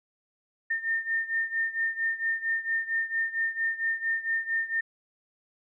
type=beating tone pair; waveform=sine; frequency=1813 / 1817.4 Hz; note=A#6 / A#6; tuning=-49 / -44 cents; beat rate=4.4 Hz; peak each=-28 / -31 dBFS; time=0.7-4.81 s; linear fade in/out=10 ms; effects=none